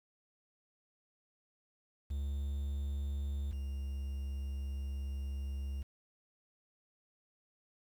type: tone pair in turn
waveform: triangle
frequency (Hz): 70.1 / 68.54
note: C#2 / C#2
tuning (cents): +20 / -19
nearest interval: unison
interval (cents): 39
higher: first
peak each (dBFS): -32 / -34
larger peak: first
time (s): 2.1-3.52 / 3.52-5.83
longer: second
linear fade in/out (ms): 10
effects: 10-bit